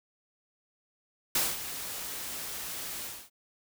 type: noise with ADSR envelope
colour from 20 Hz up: white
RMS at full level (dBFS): -26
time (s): 1.35-3.3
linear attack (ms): 4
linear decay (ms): 210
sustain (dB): -12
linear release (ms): 270
effects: none